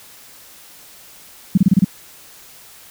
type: tone bursts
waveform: sine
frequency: 190 Hz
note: F#3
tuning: 46 cents sharp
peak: -7 dBFS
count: 6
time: 1.55-1.846 s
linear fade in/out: 5 ms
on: 26 ms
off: 28 ms
effects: white hiss -43 dBFS RMS until 2.9 s